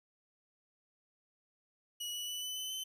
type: tone with pitch steps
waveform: sawtooth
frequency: 2919 / 2946 / 2973 / 3001 / 3029 / 3057 Hz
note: F#7 / F#7 / F#7 / F#7 / F#7 / G7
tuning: -24 / -8 / +8 / +24 / +40 / -44 cents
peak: -35 dBFS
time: 2-2.84 s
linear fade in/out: 10 ms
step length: 140 ms
effects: none